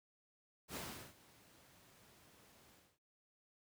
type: noise with ADSR envelope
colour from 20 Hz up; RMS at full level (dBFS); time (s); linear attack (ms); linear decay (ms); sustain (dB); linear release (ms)
pink; -44; 0.68-2.99; 70; 380; -21; 250
effects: high-pass 80 Hz 12 dB/octave